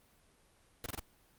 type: noise bursts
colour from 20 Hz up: pink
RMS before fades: -39 dBFS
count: 4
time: 0.84-0.996 s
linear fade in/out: 2 ms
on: 21 ms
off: 24 ms
effects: pink hiss -67 dBFS RMS until 1.38 s + Opus 32 kbps